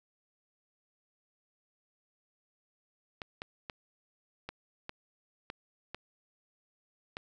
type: clicks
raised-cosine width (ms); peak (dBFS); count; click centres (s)
0.3; -23; 8; 3.218 / 3.419 / 3.698 / 4.49 / 4.894 / 5.501 / 5.946 / 7.169
effects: none